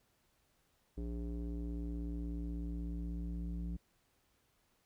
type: tone with low-pass filter sweep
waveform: square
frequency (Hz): 58.2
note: A#1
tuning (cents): -2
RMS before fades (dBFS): -40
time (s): 0.97-3.77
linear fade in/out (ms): 10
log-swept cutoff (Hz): 360 to 220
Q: 2.8
effects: pink hiss -75 dBFS RMS until 4.85 s